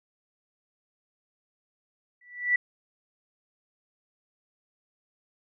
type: tone with exponential growth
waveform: sine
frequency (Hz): 1962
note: B6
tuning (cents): -12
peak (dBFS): -17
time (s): 2.21-2.56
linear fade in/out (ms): 5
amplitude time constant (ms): 74
effects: none